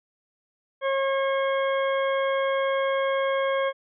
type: harmonic tone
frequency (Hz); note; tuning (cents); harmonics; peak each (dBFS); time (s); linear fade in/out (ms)
542; C#5; -39; 1 / 2 / 3 / 4 / 6; -23 / -29 / -33 / -35 / -39; 0.81-3.73; 50
effects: none